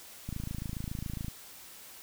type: click train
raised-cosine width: 5 ms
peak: -24 dBFS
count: 28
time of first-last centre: 0.29-1.283 s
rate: 27.2 Hz
effects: white hiss -50 dBFS RMS until 2.02 s